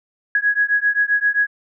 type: beating tone pair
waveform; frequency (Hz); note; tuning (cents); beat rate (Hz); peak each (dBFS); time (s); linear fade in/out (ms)
sine; 1661.2 / 1668.8; G#6 / G#6; 0 / +8; 7.6; -18; 0.35-1.47; 2
effects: none